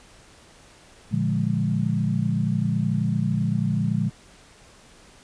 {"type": "chord", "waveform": "sine", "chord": "Bb dominant seventh", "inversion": "none", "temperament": "equal", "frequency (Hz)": [116.54, 146.83, 174.61, 207.7], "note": ["Bb2", "D3", "F3", "Ab3"], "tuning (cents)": [0, 0, 0, 0], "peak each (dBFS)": -26, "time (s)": [1.11, 4.1], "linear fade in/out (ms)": 20, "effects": ["pink hiss -51 dBFS RMS until 5.23 s", "resampled to 22050 Hz"]}